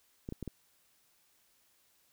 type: clicks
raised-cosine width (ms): 3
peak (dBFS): -26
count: 4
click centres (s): 0.289 / 0.324 / 0.427 / 0.477
effects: white hiss -70 dBFS RMS until 2.12 s